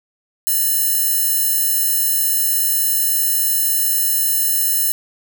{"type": "tone with high-pass filter", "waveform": "square", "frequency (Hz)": 587.3, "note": "D5", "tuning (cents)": 0, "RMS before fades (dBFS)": -17, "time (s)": [0.47, 4.92], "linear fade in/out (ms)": 0, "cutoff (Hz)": 12000, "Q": 0.64, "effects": []}